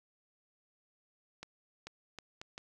accelerating click train, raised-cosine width 0.2 ms, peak -27 dBFS, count 5, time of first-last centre 1.43-2.579 s, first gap 440 ms, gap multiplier 0.72, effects none

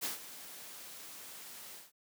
white noise with ADSR envelope, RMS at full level -35 dBFS, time 0.01-1.92 s, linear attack 30 ms, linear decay 140 ms, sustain -14 dB, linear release 170 ms, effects high-pass 150 Hz 12 dB/octave

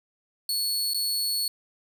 sawtooth tone with dropouts, 4400 Hz, C#8, 14 cents flat, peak -22 dBFS, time 0.49-1.48 s, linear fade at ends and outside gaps 2 ms, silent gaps 0.936-0.944 s, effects none

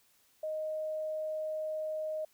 sine tone, 622.3 Hz, D#5, in tune, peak -33 dBFS, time 0.43-2.25 s, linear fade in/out 5 ms, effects white hiss -68 dBFS RMS until 2.33 s

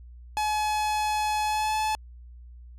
45% pulse tone with pitch glide, 850 to 862.9 Hz, G#5 to A5, +40 to -34 cents, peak -24 dBFS, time 0.37-1.95 s, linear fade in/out 0 ms, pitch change +26 cents, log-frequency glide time 1.45-1.75 s, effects added 60 Hz sine -43 dBFS peak until 2.78 s + low-pass 11000 Hz 12 dB/octave

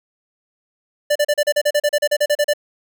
square tone bursts, 589 Hz, D5, 5 cents sharp, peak -14 dBFS, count 16, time 1.1-2.536 s, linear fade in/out 10 ms, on 56 ms, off 36 ms, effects none

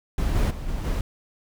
brown noise with level steps, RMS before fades -23 / -20 / -32 / -28 / -24 dBFS, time 0.18-1.01 s, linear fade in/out 2 ms, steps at 0.35 / 0.5 / 0.68 / 0.84 s, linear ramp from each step 10 ms, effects none

